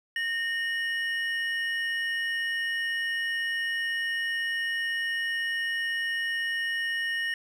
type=tone pair together; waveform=triangle; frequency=1842 / 2924 Hz; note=A#6 / F#7; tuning=-21 / -21 cents; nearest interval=minor sixth; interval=800 cents; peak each=-26 / -33 dBFS; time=0.16-7.34 s; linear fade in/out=2 ms; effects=none